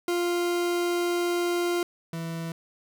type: tone pair in turn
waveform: 40% pulse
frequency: 349.2 / 165.18 Hz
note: F4 / E3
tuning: 0 / +4 cents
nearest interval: octave + minor second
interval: 1296 cents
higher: first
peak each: -23 / -30 dBFS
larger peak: first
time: 0.08-1.83 / 2.13-2.52 s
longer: first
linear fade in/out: 2 ms
effects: none